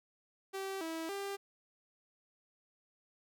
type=tone with pitch steps; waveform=sawtooth; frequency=387.2 / 325.2 / 397.1 Hz; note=G4 / E4 / G4; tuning=-21 / -23 / +22 cents; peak=-34 dBFS; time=0.53-1.37 s; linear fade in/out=20 ms; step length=280 ms; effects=none